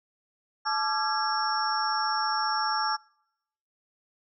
sine tone cluster, 865 / 1180 / 1359 / 1651 / 5470 Hz, A5 / D6 / F6 / G#6 / F8, -30 / +8 / -48 / -11 / -37 cents, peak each -29 / -32 / -31 / -35 / -32 dBFS, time 0.65-2.97 s, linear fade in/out 20 ms, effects noise-tail reverb RT60 0.8 s tail -26 dB re dry

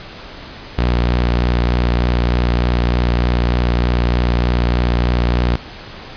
sawtooth tone with vibrato, 60 Hz, B1, 49 cents flat, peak -9 dBFS, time 0.78-5.56 s, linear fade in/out 5 ms, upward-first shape sine, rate 3.3 Hz, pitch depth 19 cents each way, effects pink hiss -34 dBFS RMS until 6.16 s + resampled to 11025 Hz

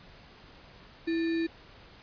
sine tone with sample-and-hold, 329.6 Hz, E4, in tune, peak -26 dBFS, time 1.07-1.47 s, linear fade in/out 10 ms, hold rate 2100 Hz, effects pink hiss -53 dBFS RMS until 2.02 s + resampled to 11025 Hz

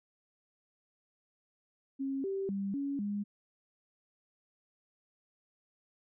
sine tone with pitch steps, 271.3 / 389.2 / 197.5 / 279.8 / 204.3 Hz, C#4 / G4 / G3 / C#4 / G#3, -37 / -12 / +13 / +16 / -28 cents, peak -32 dBFS, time 1.99-3.24 s, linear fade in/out 20 ms, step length 250 ms, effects none

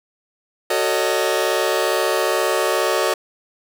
sawtooth chord, D# half-diminished seventh, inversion first, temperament just, 373.4 / 448 / 560 / 622.3 Hz, F#4 / A4 / C#5 / D#5, +16 / +31 / +18 / 0 cents, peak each -19 dBFS, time 0.7-3.14 s, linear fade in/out 5 ms, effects none

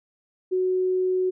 sine tone, 370 Hz, F#4, in tune, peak -20 dBFS, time 0.51-1.31 s, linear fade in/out 20 ms, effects none

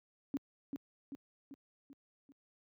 sine tone with echo, 277.4 Hz, C#4, 1 cent sharp, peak -32 dBFS, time 0.34-0.37 s, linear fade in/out 0 ms, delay 390 ms, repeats 5, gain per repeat -5 dB, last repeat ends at 2.32 s, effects high-pass 100 Hz 12 dB/octave

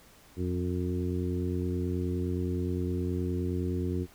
harmonic tone with a mistuned harmonic, 89.6 Hz, F2, 45 cents sharp, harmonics 1 / 2 / 3 / 4 / 5, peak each -31 / -35 / -35 / -35 / -42 dBFS, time 0.36-4.07 s, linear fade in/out 50 ms, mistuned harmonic 1, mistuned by -49 cents, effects pink hiss -57 dBFS RMS until 4.14 s

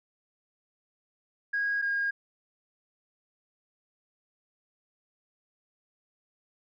sine tone pair in turn, 1642 / 1626 Hz, G#6 / G#6, -20 / -37 cents, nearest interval unison, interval 17 cents, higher first, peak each -25 dBFS, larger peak neither, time 1.53-1.82 / 1.82-2.11 s, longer neither, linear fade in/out 10 ms, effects tanh soft clip ceiling -21 dBFS

